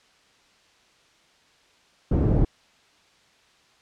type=low-pass noise; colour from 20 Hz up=pink; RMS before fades=-20 dBFS; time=2.11-2.45 s; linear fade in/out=5 ms; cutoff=350 Hz; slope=12 dB/octave; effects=white hiss -59 dBFS RMS until 3.81 s + low-pass 5000 Hz 12 dB/octave